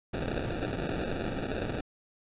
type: noise with sample-and-hold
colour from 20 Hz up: blue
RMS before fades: -33 dBFS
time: 0.13-1.81 s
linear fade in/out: 5 ms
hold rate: 1050 Hz
effects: resampled to 8000 Hz